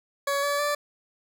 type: tone with pitch steps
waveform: 20% pulse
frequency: 562 / 573.1 / 584.5 Hz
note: C#5 / D5 / D5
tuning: +24 / -42 / -8 cents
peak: -19 dBFS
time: 0.27-0.75 s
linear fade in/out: 5 ms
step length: 160 ms
effects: none